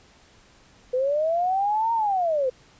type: linear two-way sweep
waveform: sine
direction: up then down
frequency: 494 to 932.3 to 494 Hz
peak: -20 dBFS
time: 0.93-2.5 s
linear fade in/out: 10 ms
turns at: 1.93 s
effects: pink hiss -55 dBFS RMS until 2.79 s + resampled to 16000 Hz